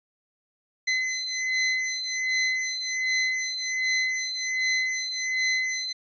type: beating tone pair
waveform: sawtooth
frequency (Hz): 2037 / 2038.3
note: C7 / C7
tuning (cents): -47 / -46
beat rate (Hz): 1.3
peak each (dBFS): -24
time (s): 0.87-5.93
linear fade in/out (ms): 10
effects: resampled to 16000 Hz